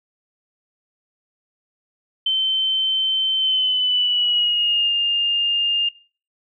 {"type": "tone with pitch glide", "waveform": "sine", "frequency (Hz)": [3088, 2815], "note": ["G7", "F7"], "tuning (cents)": [-27, 13], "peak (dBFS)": -16, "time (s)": [2.26, 5.89], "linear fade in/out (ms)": 5, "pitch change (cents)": -160, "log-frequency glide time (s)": [3.38, 4.91], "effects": ["noise-tail reverb RT60 0.4 s tail -21 dB re dry"]}